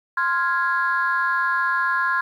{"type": "chord", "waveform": "sine", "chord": "F minor", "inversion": "second", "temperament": "equal", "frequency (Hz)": [1046.5, 1396.9, 1661.2], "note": ["C6", "F6", "Ab6"], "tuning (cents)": [0, 0, 0], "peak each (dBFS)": [-22, -23, -22], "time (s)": [0.17, 2.21], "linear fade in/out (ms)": 5, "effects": ["tanh soft clip ceiling -11 dBFS", "9-bit"]}